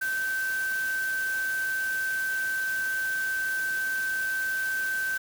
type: tone in noise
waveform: sine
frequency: 1548 Hz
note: G6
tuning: 22 cents flat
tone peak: -26 dBFS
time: 0.01-5.18 s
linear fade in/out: 10 ms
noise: white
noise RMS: -40 dBFS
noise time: 0.01-5.18 s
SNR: +11 dB
effects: none